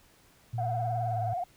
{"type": "tone with pitch glide", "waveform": "sine", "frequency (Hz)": [116.54, 110.89], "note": ["A#2", "A2"], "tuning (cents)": [0, 14], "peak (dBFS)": -30, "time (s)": [0.53, 1.34], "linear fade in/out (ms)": 10, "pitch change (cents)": -86, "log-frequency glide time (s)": [1.04, 1.17]}
{"type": "tone with vibrato", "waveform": "sine", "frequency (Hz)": 714, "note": "F5", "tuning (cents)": 38, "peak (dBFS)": -29, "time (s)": [0.58, 1.44], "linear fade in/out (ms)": 5, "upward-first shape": "triangle", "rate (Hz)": 19, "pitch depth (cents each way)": 97}
{"effects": ["tanh soft clip ceiling -21 dBFS", "pink hiss -61 dBFS RMS until 1.56 s"]}